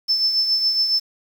sine tone with tremolo, 5280 Hz, E8, 2 cents sharp, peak -14 dBFS, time 0.08-1 s, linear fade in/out 20 ms, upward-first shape triangle, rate 7.2 Hz, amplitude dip 55%, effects 7-bit

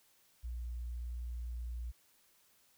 sine tone, 59.6 Hz, A#1, 39 cents sharp, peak -38 dBFS, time 0.43-1.92 s, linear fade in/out 20 ms, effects white hiss -69 dBFS RMS until 2.77 s

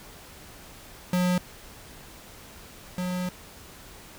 square tone pair in turn, 180.1 / 180.94 Hz, F#3 / F#3, -46 / -38 cents, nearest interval unison, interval 8 cents, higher second, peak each -22 / -28 dBFS, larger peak first, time 1.13-1.38 / 2.98-3.29 s, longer second, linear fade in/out 2 ms, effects pink hiss -47 dBFS RMS until 4.18 s

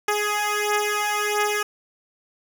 10% pulse beating tone pair, 416.2 / 417.7 Hz, G#4 / G#4, +4 / +10 cents, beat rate 1.5 Hz, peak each -17 / -15 dBFS, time 0.08-1.63 s, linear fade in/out 5 ms, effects none

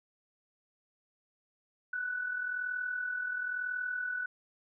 sine tone with amplitude modulation, 1486 Hz, F#6, 7 cents sharp, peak -30 dBFS, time 1.93-4.26 s, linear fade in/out 5 ms, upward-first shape sine, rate 41 Hz, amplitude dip 55%, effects none

